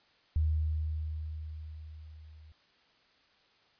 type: tone with level ramp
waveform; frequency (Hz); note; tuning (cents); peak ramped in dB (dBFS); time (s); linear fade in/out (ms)
sine; 77.78; D#2; 0; -24 to -51; 0.36-2.52; 0
effects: white hiss -66 dBFS RMS until 3.79 s + resampled to 11025 Hz